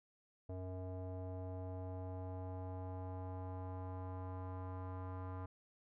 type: tone with low-pass filter sweep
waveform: square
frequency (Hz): 92.5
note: F#2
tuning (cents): 0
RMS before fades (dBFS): -45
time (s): 0.49-5.46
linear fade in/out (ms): 5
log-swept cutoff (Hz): 620 to 1100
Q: 2.8
effects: none